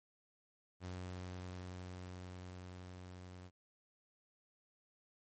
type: tone with level ramp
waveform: sawtooth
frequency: 91 Hz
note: F#2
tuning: 28 cents flat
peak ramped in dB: -39 to -47 dBFS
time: 0.8-3.51 s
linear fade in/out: 50 ms
effects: MP3 32 kbps